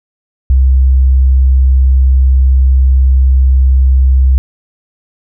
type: tone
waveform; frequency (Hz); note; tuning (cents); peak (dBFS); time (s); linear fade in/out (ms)
sine; 65.41; C2; 0; -4; 0.5-4.38; 0
effects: none